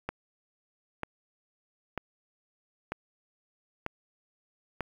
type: click train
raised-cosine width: 0.5 ms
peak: -17 dBFS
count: 6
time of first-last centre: 0.09-4.807 s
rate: 1.06 Hz
effects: 8-bit